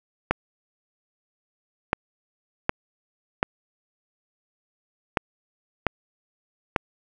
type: clicks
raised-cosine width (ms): 0.5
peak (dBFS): -4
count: 7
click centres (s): 0.31 / 1.931 / 2.694 / 3.429 / 5.172 / 5.867 / 6.762
effects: none